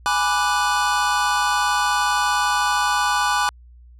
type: chord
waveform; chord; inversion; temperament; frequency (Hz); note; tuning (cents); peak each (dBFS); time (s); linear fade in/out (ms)
square; G# half-diminished seventh; none; equal; 830.6 / 987.8 / 1174.7 / 1480; G#5 / B5 / D6 / F#6; 0 / 0 / 0 / 0; -24; 0.06-3.49; 0
effects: added 60 Hz sine -43 dBFS peak until 3.99 s + low-pass 10000 Hz 12 dB/octave